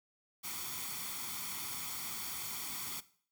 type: noise with comb filter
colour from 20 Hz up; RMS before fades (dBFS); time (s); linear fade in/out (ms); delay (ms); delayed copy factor
white; -41; 0.43-3.01; 20; 0.89; +0.65
effects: noise-tail reverb RT60 0.5 s tail -17 dB re dry + high-pass 100 Hz 12 dB/octave

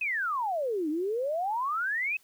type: exponential two-way sweep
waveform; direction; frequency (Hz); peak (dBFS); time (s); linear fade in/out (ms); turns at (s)
sine; down then up; 2614 to 293.7 to 2614; -27; 0.01-2.17; 5; 0.89
effects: white hiss -63 dBFS RMS until 2.23 s

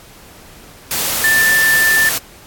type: tone in noise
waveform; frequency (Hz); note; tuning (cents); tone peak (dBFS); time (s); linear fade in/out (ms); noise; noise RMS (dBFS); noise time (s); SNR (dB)
sine; 1771; A6; +11; -10; 1.24-2.09; 2; white; -18; 0.91-2.18; +5
effects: pink hiss -41 dBFS RMS until 2.46 s + AAC 64 kbps

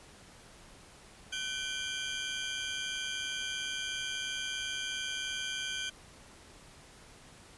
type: tone cluster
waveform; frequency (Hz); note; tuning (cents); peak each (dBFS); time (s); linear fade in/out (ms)
35% pulse; 1516 / 2374 / 3135 / 3277; F#6 / D7 / G7 / G#7; +42 / +18 / -1 / -24; -38 / -40 / -37 / -40; 1.32-5.9; 10
effects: pink hiss -55 dBFS RMS until 7.57 s + resampled to 24000 Hz

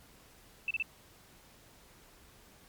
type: tone bursts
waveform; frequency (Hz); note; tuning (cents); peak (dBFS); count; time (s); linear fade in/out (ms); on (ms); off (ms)
sine; 2650; E7; +9; -29; 3; 0.68-0.825; 2; 27; 32
effects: pink hiss -59 dBFS RMS until 2.68 s + MP3 96 kbps

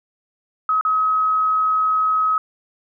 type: tone with dropouts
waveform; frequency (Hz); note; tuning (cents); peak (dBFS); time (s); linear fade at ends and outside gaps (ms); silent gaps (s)
sine; 1274; D#6; +41; -15; 0.69-2.38; 2; 0.811-0.85
effects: none

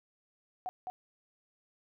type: tone with echo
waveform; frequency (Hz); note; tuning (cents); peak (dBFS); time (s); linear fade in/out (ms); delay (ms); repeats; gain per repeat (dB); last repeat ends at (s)
sine; 740; F#5; 0; -34; 0.66-0.69; 0; 210; 1; -2; 0.9
effects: none

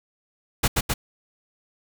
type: noise with echo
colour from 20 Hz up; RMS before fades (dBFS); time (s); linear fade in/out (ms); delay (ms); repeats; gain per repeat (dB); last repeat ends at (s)
pink; -19; 0.63-0.68; 10; 130; 2; -2; 0.94
effects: none

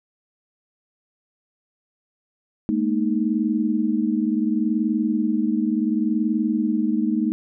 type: chord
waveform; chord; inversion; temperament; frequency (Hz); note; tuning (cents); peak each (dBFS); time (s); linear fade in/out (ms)
sine; Ab suspended second; none; equal with one note detuned; 212.4 / 233.1 / 311.1; Ab3 / Bb3 / Eb4; +39 / 0 / 0; -23; 2.69-7.32; 0
effects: none

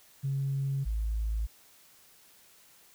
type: tone pair in turn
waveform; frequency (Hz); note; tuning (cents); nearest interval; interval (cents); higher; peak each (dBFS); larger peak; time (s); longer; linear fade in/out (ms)
sine; 137.2 / 54.45; C#3 / A1; -17 / -17; octave + major third; 1600; first; -27 / -27; neither; 0.23-0.85 / 0.85-1.47; neither; 20
effects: tanh soft clip ceiling -23 dBFS + white hiss -59 dBFS RMS until 2.94 s

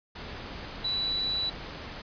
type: tone in noise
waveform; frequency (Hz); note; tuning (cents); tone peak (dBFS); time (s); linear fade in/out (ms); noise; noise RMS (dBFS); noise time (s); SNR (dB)
sine; 3951; B7; 0; -27; 0.84-1.5; 10; pink; -40; 0.15-2.02; +10
effects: resampled to 11025 Hz

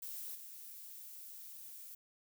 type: noise with level steps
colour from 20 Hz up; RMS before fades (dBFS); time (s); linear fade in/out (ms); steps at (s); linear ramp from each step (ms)
violet; -45 / -51; 0.02-1.95; 5; 0.35; 5
effects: none

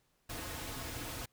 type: noise with comb filter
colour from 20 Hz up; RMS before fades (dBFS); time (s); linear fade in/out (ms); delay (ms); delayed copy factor
pink; -42; 0.29-1.26; 10; 5.1; -0.5
effects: pink hiss -75 dBFS RMS until 1.32 s

